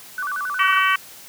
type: tone with vibrato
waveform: sine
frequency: 1318.5 Hz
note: E6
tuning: in tune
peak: -23 dBFS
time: 0.18-0.8 s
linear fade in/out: 2 ms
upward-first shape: square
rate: 11 Hz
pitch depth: 220 cents each way
type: harmonic tone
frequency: 380 Hz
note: F#4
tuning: 46 cents sharp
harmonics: 3 / 4 / 5 / 6 / 7 / 8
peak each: -19 / -21 / -23 / -25 / -26 / -27 dBFS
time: 0.59-0.96 s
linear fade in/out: 5 ms
effects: white hiss -42 dBFS RMS until 1.28 s + high-pass 80 Hz 12 dB/octave